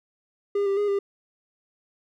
triangle tone with pitch steps, 404.1 / 394.6 / 411.7 / 398.9 Hz, G#4 / G4 / G#4 / G4, -47 / +11 / -15 / +30 cents, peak -19 dBFS, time 0.55-0.99 s, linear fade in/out 5 ms, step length 110 ms, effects none

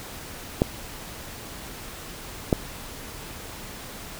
clicks, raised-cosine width 2 ms, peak -4 dBFS, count 2, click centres 0.619 / 2.528 s, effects pink hiss -39 dBFS RMS until 4.19 s

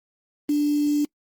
sine tone with quantisation, 293.7 Hz, D4, in tune, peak -18 dBFS, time 0.49-1.05 s, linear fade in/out 5 ms, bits 6, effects noise-tail reverb RT60 0.1 s tail -26 dB re dry + Opus 24 kbps

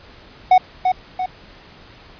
triangle tone with echo, 740 Hz, F#5, in tune, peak -5 dBFS, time 0.51-0.58 s, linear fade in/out 5 ms, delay 340 ms, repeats 2, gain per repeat -6 dB, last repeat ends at 1.26 s, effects pink hiss -44 dBFS RMS until 2.19 s + resampled to 11025 Hz

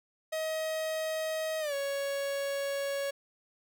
45% pulse tone with pitch glide, 633 to 557.5 Hz, D#5 to C#5, +30 to +10 cents, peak -31 dBFS, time 0.32-3.11 s, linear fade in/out 10 ms, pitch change -220 cents, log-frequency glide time 1.6-1.74 s, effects none

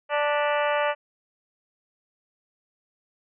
harmonic tone with a mistuned harmonic, 293.7 Hz, D4, in tune, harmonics 2 / 3 / 4 / 5 / 6 / 7 / 8 / 9 / 10, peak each -24 / -28 / -30 / -32 / -34 / -35 / -36 / -37 / -38 dBFS, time 0.09-0.95 s, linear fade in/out 50 ms, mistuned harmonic 7, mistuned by -77 cents, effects none

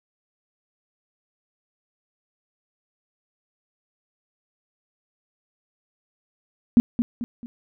sine tone with echo, 237.1 Hz, A#3, 30 cents sharp, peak -9 dBFS, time 6.77-6.8 s, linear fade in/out 0 ms, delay 220 ms, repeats 3, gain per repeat -8 dB, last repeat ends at 7.46 s, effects none

